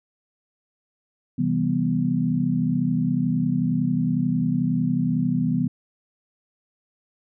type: chord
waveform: sine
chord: C major seventh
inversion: none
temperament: equal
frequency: 130.81 / 164.81 / 196 / 246.9 Hz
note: C3 / E3 / G3 / B3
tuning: 0 / 0 / 0 / 0 cents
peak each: -28 / -24 / -27 / -23 dBFS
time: 1.38-5.68 s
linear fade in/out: 10 ms
effects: none